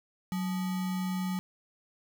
sine tone with sample-and-hold, 185 Hz, F#3, in tune, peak -29 dBFS, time 0.32-1.39 s, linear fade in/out 0 ms, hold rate 1050 Hz, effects none

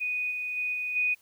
sine tone with level steps, 2483 Hz, D#7, 4 cents flat, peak -27 / -30 / -27 / -29 / -23 dBFS, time 0-1.15 s, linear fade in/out 20 ms, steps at 0.3 / 0.56 / 0.73 / 0.95 s, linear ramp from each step 20 ms, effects white hiss -63 dBFS RMS until 1.21 s

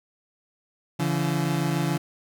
30% pulse tone pair together, 142.53 / 169.5 Hz, C#3 / E3, +49 / +49 cents, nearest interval minor third, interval 300 cents, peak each -23 dBFS, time 0.99-1.98 s, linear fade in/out 10 ms, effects none

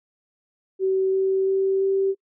sine tone with pitch steps, 381 / 383.4 / 385.9 / 388.3 Hz, G4 / G4 / G4 / G4, -49 / -38 / -27 / -16 cents, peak -18 dBFS, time 0.79-2.15 s, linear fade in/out 50 ms, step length 340 ms, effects noise-tail reverb RT60 0.1 s tail -25 dB re dry

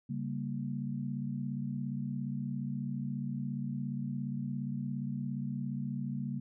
sine chord, G diminished, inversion second, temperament equal, 138.59 / 196 / 233.1 Hz, Db3 / G3 / Bb3, 0 / 0 / 0 cents, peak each -37 / -39 / -38 dBFS, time 0.09-6.4 s, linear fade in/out 10 ms, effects none

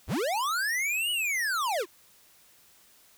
square linear two-way sweep, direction up then down, 30.87 to 2960 to 306.6 Hz, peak -27 dBFS, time 0.07-1.86 s, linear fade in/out 50 ms, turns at 1.11 s, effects white hiss -59 dBFS RMS until 3.17 s

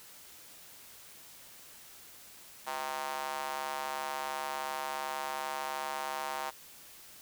square tone with high-pass filter, 71.4 Hz, D2, 48 cents flat, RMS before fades -37 dBFS, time 2.66-6.51 s, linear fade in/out 20 ms, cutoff 850 Hz, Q 2.6, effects white hiss -53 dBFS RMS until 7.21 s

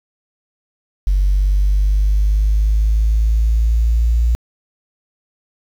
sine exponential sweep, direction up, 47.38 to 58.27 Hz, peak -10 dBFS, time 1.07-4.35 s, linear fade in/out 0 ms, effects tanh soft clip ceiling -7 dBFS + 7-bit

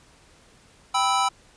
square chord, E minor, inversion first, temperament equal with one note detuned, 784 / 987.8 / 1306.4 Hz, G5 / B5 / E6, 0 / 0 / -16 cents, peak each -25 dBFS, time 0.94-1.29 s, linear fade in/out 10 ms, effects pink hiss -55 dBFS RMS until 1.56 s + resampled to 22050 Hz

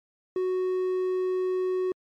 triangle tone, 369.7 Hz, F#4, 1 cent flat, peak -22 dBFS, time 0.36-1.92 s, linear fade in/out 2 ms, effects MP3 64 kbps

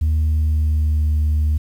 sine tone with pitch glide, 77.78 to 76 Hz, D#2 to D#2, 0 to -40 cents, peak -12 dBFS, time 0.01-1.58 s, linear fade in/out 10 ms, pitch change -40 cents, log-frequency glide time 0.15-1.15 s, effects tanh soft clip ceiling -13 dBFS + 8-bit

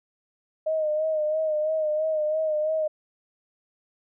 sine tone with vibrato, 620 Hz, D#5, 6 cents flat, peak -22 dBFS, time 0.66-2.88 s, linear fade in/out 10 ms, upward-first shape sine, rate 3 Hz, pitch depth 43 cents each way, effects none

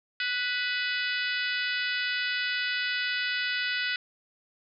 harmonic tone with a mistuned harmonic, 493.9 Hz, B4, in tune, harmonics 3 / 4 / 5 / 6 / 7 / 8 / 9 / 10, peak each -31 / -33 / -35 / -37 / -38 / -39 / -40 / -41 dBFS, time 0.2-3.96 s, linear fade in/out 2 ms, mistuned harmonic 5, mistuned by +42 cents, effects none

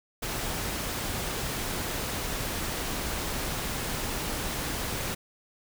pink noise, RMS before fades -32 dBFS, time 0.22-5.15 s, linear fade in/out 10 ms, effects none

